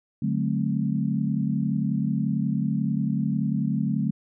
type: chord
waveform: sine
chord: D dominant seventh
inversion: none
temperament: equal with one note detuned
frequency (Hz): 146.83 / 185 / 216.2 / 261.6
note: D3 / F#3 / A3 / C4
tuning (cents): 0 / 0 / -30 / 0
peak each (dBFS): -27 / -28 / -26 / -31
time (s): 0.22-4.11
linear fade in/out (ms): 5
effects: none